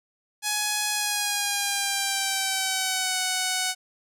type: tone with pitch glide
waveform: 5% pulse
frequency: 839 to 743.2 Hz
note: G#5 to F#5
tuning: +17 to +7 cents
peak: -12 dBFS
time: 0.42-3.75 s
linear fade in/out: 50 ms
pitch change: -210 cents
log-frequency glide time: 0.91-3.18 s
effects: none